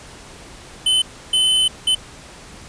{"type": "tone bursts at uneven times", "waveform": "square", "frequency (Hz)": 3040, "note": "F#7", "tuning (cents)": 46, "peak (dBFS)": -14, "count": 3, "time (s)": [[0.86, 1.02], [1.33, 1.68], [1.87, 1.95]], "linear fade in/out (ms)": 5, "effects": ["pink hiss -40 dBFS RMS until 2.68 s", "resampled to 22050 Hz"]}